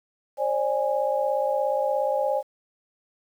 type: tone cluster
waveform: sine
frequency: 536 / 593 / 826 Hz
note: C5 / D5 / G#5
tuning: +42 / +17 / -10 cents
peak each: -25 / -26 / -27 dBFS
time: 0.37-2.43 s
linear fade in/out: 50 ms
effects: 9-bit